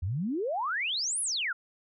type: exponential two-way sweep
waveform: sine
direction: up then down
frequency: 79.9 to 10960 to 1323 Hz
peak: -28 dBFS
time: 0.02-1.53 s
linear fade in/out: 10 ms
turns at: 1.21 s
effects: none